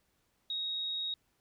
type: tone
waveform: sine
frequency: 3771 Hz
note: A#7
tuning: 19 cents sharp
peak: -33 dBFS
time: 0.5-1.14 s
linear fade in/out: 2 ms
effects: pink hiss -75 dBFS RMS until 1.4 s